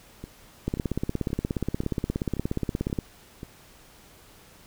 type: two click trains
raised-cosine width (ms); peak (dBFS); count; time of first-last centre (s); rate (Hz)
3; -23 / -13; 7 / 40; 0.24-3.431 / 0.68-2.988; 1.88 / 16.9
effects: pink hiss -53 dBFS RMS until 4.66 s